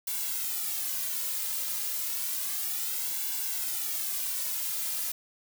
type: noise with flanger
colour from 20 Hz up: blue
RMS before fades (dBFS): -32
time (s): 0.07-5.12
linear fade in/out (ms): 5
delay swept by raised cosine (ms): 1.6 to 2.7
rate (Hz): 0.31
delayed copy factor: -0.95
effects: none